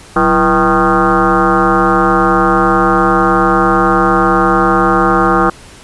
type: tone with frequency modulation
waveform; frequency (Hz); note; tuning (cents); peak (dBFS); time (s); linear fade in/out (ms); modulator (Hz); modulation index
sine; 784; G5; 0; -7; 0.16-5.5; 5; 149; 4.2
effects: pink hiss -37 dBFS RMS until 5.83 s + resampled to 24000 Hz